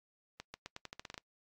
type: accelerating click train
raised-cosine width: 0.2 ms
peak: -26 dBFS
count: 11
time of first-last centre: 0.4-1.179 s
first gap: 140 ms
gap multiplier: 0.86
effects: noise-tail reverb RT60 0.1 s tail -23 dB re dry + AAC 64 kbps